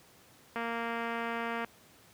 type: click train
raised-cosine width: 0.5 ms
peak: -21 dBFS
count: 253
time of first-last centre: 0.56-1.646 s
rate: 232 Hz
effects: pink hiss -59 dBFS RMS until 2.13 s + high-pass 100 Hz 12 dB/octave